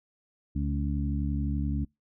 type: harmonic tone with a mistuned harmonic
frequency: 71.7 Hz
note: D2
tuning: 41 cents flat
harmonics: 1 / 2 / 3 / 4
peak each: -29 / -32 / -34 / -35 dBFS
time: 0.55-1.85 s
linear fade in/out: 10 ms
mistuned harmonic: 4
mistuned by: -17 cents
effects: noise-tail reverb RT60 0.2 s tail -26 dB re dry